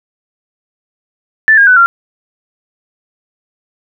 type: tone with pitch steps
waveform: sine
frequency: 1760 / 1623.3 / 1497.2 / 1380.9 Hz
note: A6 / G#6 / F#6 / F6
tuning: 0 / -40 / +20 / -20 cents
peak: -3 dBFS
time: 1.48-1.86 s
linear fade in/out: 0 ms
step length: 95 ms
effects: none